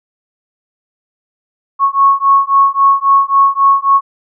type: beating tone pair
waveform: sine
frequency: 1100 / 1103.7 Hz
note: C#6 / C#6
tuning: -14 / -8 cents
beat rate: 3.7 Hz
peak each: -10 dBFS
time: 1.79-4.01 s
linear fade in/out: 50 ms
effects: none